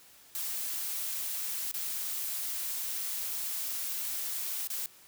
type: noise with dropouts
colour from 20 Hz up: blue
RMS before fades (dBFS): -35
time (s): 0.35-4.86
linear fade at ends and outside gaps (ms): 1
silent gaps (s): 1.714-1.741 / 4.673-4.701
effects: white hiss -57 dBFS RMS until 5.07 s